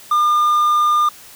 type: tone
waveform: triangle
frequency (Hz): 1206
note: D6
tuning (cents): +46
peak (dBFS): -10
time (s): 0.11-1.09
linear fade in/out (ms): 5
effects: white hiss -41 dBFS RMS until 1.35 s